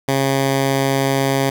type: tone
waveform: 10% pulse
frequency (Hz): 136.1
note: C#3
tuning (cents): -31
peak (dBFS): -7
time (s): 0.08-1.5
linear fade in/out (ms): 5
effects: none